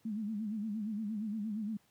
sine tone with vibrato, 213.4 Hz, G#3, 47 cents sharp, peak -34 dBFS, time 0.05-1.77 s, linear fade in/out 5 ms, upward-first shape sine, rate 8.6 Hz, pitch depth 99 cents each way, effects pink hiss -70 dBFS RMS until 1.9 s + high-pass 100 Hz 12 dB/octave

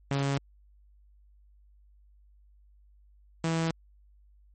sawtooth tone pair in turn, 138.9 / 163.66 Hz, C#3 / E3, +4 / -12 cents, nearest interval minor third, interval 284 cents, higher second, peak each -22 / -22 dBFS, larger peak neither, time 0.11-0.38 / 3.44-3.71 s, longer neither, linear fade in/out 2 ms, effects added 50 Hz sine -56 dBFS peak until 4.54 s + MP3 32 kbps

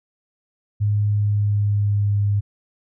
sine tone with pitch glide, 103.83 to 101.93 Hz, G#2 to G#2, 0 to -32 cents, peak -16 dBFS, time 0.8-2.41 s, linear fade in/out 20 ms, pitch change -32 cents, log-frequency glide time 1.07-2.21 s, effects none

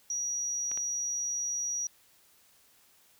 sine tone, 5780 Hz, F#8, 41 cents flat, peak -30 dBFS, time 0.1-1.87 s, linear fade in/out 2 ms
clicks, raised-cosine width 0.3 ms, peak -28 dBFS, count 2, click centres 0.715 / 0.775 s
effects white hiss -63 dBFS RMS until 3.19 s

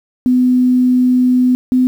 sine tone pair in turn, 251.4 / 254 Hz, B3 / B3, +31 / +49 cents, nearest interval unison, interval 18 cents, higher second, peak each -8 dBFS, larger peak neither, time 0.26-1.55 / 1.72-1.87 s, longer first, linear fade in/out 0 ms, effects 7-bit

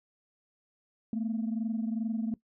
sine tone pair together, 220 / 242.5 Hz, A3 / B3, 0 / -31 cents, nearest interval major second, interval 169 cents, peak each -29 / -34 dBFS, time 1.13-2.34 s, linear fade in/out 2 ms, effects noise-tail reverb RT60 0.1 s tail -19 dB re dry + tanh soft clip ceiling -24 dBFS

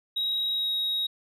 sine tone with pitch glide, 3816 to 3792 Hz, A#7 to A#7, +40 to +29 cents, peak -23 dBFS, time 0.16-1.07 s, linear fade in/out 10 ms, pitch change -11 cents, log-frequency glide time 0.52-0.7 s, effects tanh soft clip ceiling -23 dBFS

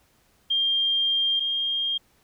sine tone pair in turn, 3198 / 3217 Hz, G7 / G7, +34 / +44 cents, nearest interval unison, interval 10 cents, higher second, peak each -20 / -23 dBFS, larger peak first, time 0.5-1.4 / 1.4-1.98 s, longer first, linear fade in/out 10 ms, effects pink hiss -63 dBFS RMS until 2.23 s

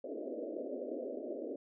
white band-pass noise, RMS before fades -41 dBFS, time 0.04-1.56 s, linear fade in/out 5 ms, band 240 to 630 Hz, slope 96 dB/octave, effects none

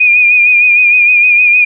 sine tone with vibrato, 2446 Hz, D#7, 30 cents flat, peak -4 dBFS, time 0-1.65 s, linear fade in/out 10 ms, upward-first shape sine, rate 6.5 Hz, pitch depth 42 cents each way, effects none

